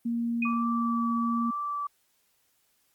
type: tone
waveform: sine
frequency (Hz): 234.2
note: A#3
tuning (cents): +8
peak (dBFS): -26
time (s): 0.05-1.51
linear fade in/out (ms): 10
type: tone with exponential decay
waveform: sine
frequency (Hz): 2489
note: D#7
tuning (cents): 0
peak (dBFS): -25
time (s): 0.42-0.64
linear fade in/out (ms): 5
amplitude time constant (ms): 47
type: tone with vibrato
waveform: sine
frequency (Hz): 1158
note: D6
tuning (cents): -25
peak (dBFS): -29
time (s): 0.45-1.87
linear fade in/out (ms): 5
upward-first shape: triangle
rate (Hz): 1.1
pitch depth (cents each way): 17
effects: white hiss -70 dBFS RMS until 2.94 s + Opus 32 kbps